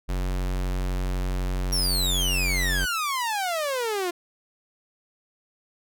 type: tone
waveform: square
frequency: 46 Hz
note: F#1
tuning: 9 cents flat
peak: -25 dBFS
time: 0.08-2.86 s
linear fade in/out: 20 ms
type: exponential sweep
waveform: sawtooth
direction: down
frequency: 5690 to 341.8 Hz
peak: -21 dBFS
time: 1.72-4.11 s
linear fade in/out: 10 ms
effects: none